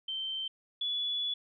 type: tone pair in turn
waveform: sine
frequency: 3113 / 3420 Hz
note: G7 / A7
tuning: -13 / -50 cents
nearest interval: major second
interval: 163 cents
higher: second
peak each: -33 / -30 dBFS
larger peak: second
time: 0.08-0.48 / 0.81-1.34 s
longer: second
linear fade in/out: 5 ms
effects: none